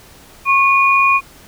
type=tone pair together; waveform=sine; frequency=1090.9 / 2449 Hz; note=C#6 / D#7; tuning=-28 / -28 cents; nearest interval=octave + major second; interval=1400 cents; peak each=-12 dBFS; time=0.45-1.21 s; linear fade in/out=50 ms; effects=pink hiss -43 dBFS RMS until 1.47 s